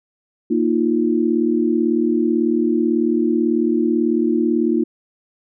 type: chord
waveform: sine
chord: Bb suspended fourth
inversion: none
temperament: equal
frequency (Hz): 233.1 / 311.1 / 349.2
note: Bb3 / Eb4 / F4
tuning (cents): 0 / 0 / 0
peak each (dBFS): -19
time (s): 0.5-4.84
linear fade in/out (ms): 10
effects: none